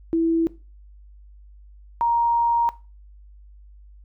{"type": "tone pair in turn", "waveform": "sine", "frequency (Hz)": [329.6, 937.7], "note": ["E4", "A#5"], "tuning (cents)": [0, 10], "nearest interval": "octave + tritone", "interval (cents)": 1810, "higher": "second", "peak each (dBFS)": -17, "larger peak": "neither", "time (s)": [[0.13, 0.47], [2.01, 2.69]], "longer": "second", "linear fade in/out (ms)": 0, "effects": ["noise-tail reverb RT60 0.3 s tail -18 dB re dry", "added 50 Hz sine -44 dBFS peak until 4.04 s"]}